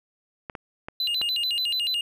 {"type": "clicks", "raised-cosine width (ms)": 0.5, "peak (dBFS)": -19, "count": 4, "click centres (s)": [0.498, 0.552, 0.885, 1.214]}
{"type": "tone with vibrato", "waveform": "triangle", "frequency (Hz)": 3375, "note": "G#7", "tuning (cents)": 27, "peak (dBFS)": -22, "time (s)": [1, 2.01], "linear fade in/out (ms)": 2, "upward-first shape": "square", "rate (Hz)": 6.9, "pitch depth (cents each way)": 300}
{"effects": []}